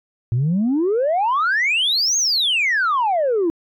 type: exponential two-way sweep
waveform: sine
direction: up then down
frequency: 112 to 6645 to 317.6 Hz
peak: -14 dBFS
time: 0.32-3.5 s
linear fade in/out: 0 ms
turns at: 2.17 s
effects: tanh soft clip ceiling -13 dBFS